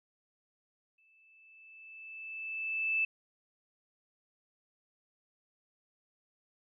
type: tone with exponential growth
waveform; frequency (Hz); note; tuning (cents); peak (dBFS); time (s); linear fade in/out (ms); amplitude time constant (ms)
sine; 2633; E7; -3; -26; 0.98-3.05; 5; 450
effects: none